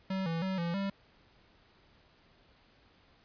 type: tone with pitch steps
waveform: square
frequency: 190.6 / 165.3 / 189.6 / 170.2 / 196.8 Hz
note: G3 / E3 / F#3 / F3 / G3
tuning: -48 / +5 / +43 / -44 / +7 cents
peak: -32 dBFS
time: 0.1-0.9 s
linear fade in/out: 5 ms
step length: 160 ms
effects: pink hiss -64 dBFS RMS until 3.24 s + resampled to 11025 Hz